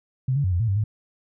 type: tone with pitch steps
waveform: sine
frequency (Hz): 129.9 / 142.2 / 93 / 87.2 / 114.2 / 97.8 / 106.8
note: C3 / C#3 / F#2 / F2 / A#2 / G2 / G#2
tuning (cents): -12 / +45 / +9 / -2 / -35 / -4 / +49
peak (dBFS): -19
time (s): 0.28-0.84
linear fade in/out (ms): 5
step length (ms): 80
effects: none